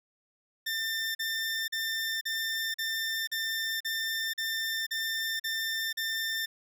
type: tone bursts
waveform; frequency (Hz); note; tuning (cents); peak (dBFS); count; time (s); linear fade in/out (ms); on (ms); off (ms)
20% pulse; 1795; A6; +34; -25; 11; 0.66-6.46; 10; 490; 41
effects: none